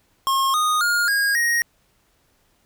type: tone with pitch steps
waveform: square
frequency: 1077 / 1237.1 / 1421.1 / 1632.4 / 1875.2 Hz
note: C6 / D#6 / F6 / G#6 / A#6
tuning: +50 / -10 / +30 / -30 / +10 cents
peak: -18 dBFS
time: 0.27-1.62 s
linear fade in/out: 0 ms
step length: 270 ms
effects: pink hiss -63 dBFS RMS until 2.65 s